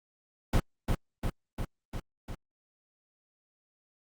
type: noise with echo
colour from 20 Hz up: brown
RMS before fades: -24 dBFS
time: 0.53-0.6 s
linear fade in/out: 5 ms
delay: 350 ms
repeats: 5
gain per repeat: -3 dB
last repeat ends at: 2.35 s
effects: Opus 48 kbps